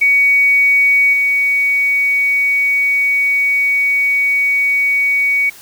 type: tone with level steps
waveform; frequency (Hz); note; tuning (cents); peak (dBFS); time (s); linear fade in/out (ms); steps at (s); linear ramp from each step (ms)
sine; 2250; C#7; +25; -8 / -11; 0.01-5.5; 10; 1.13; 5
effects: white hiss -39 dBFS RMS until 5.61 s